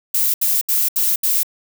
violet noise bursts, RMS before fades -17 dBFS, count 5, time 0.14-1.432 s, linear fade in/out 5 ms, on 200 ms, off 73 ms, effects none

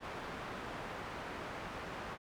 white low-pass noise, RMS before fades -44 dBFS, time 0-2.18 s, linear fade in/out 50 ms, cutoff 1400 Hz, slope 12 dB/octave, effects none

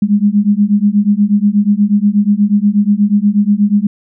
sine beating tone pair, 201.3 / 209.6 Hz, G3 / G#3, +46 / +16 cents, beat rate 8.3 Hz, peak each -11 dBFS, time 0.02-3.87 s, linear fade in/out 5 ms, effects none

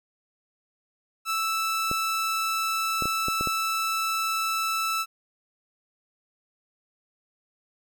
sawtooth tone, 1318.5 Hz, E6, in tune, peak -21 dBFS, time 1.25-5.06 s, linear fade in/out 50 ms
clicks, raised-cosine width 2 ms, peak -18 dBFS, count 6, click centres 1.914 / 3.023 / 3.056 / 3.284 / 3.41 / 3.473 s
effects none

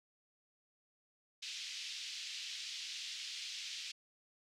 pink band-pass noise, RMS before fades -45 dBFS, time 1.42-3.92 s, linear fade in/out 10 ms, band 2700 to 5800 Hz, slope 24 dB/octave, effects none

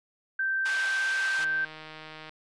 sine tone, 1561 Hz, G6, 8 cents flat, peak -25 dBFS, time 0.39-1.65 s, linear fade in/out 5 ms
white band-pass noise, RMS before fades -37 dBFS, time 0.65-1.45 s, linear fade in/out 10 ms, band 940 to 3500 Hz, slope 12 dB/octave
click train, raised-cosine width 0.3 ms, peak -27 dBFS, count 142, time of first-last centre 1.39-2.294 s, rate 156 Hz
effects resampled to 24000 Hz

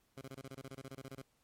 15% pulse tone bursts, 134.3 Hz, C3, 46 cents sharp, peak -39 dBFS, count 16, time 0.17-1.22 s, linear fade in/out 5 ms, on 45 ms, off 22 ms, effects pink hiss -75 dBFS RMS until 1.43 s + MP3 64 kbps

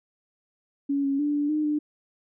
sine tone with pitch steps, 280.8 / 276.1 / 293.2 / 291.1 / 304.7 / 298.8 Hz, C#4 / C#4 / D4 / D4 / D#4 / D4, +22 / -7 / -3 / -15 / -36 / +30 cents, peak -22 dBFS, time 0.89-1.79 s, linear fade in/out 10 ms, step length 150 ms, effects none

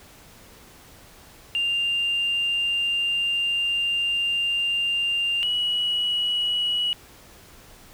sine tone pair in turn, 2794 / 2924 Hz, F7 / F#7, 0 / -21 cents, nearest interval minor second, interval 79 cents, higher second, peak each -20 dBFS, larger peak neither, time 1.55-5.43 / 5.43-6.93 s, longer first, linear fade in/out 0 ms, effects tanh soft clip ceiling -17 dBFS + pink hiss -49 dBFS RMS until 7.93 s

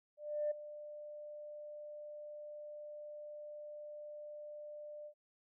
sine tone with ADSR envelope, 596 Hz, D5, 25 cents sharp, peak -31 dBFS, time 0.17-5.14 s, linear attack 340 ms, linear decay 11 ms, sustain -15 dB, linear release 79 ms, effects tanh soft clip ceiling -27 dBFS

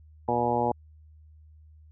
harmonic tone, 120.1 Hz, B2, 48 cents flat, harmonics 1 / 2 / 3 / 4 / 5 / 6 / 7 / 8, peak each -35 / -32 / -33 / -30 / -32 / -32 / -27 / -35 dBFS, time 0.28-0.72 s, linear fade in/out 5 ms, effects added 77 Hz sine -50 dBFS peak until 1.91 s

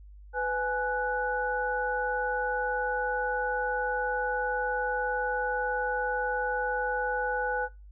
sine tone cluster, 499.3 / 839 / 1481 Hz, B4 / G#5 / F#6, +19 / +17 / +1 cents, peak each -31 dBFS, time 0.33-7.69 s, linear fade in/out 50 ms, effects noise-tail reverb RT60 0.3 s tail -24 dB re dry + added 50 Hz sine -46 dBFS peak until 7.91 s

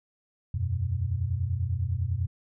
sine chord, E suspended second, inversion none, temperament equal, 82.41 / 92.5 / 123.47 Hz, E2 / F#2 / B2, 0 / 0 / 0 cents, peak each -32 / -28 / -31 dBFS, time 0.54-2.27 s, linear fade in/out 5 ms, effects none

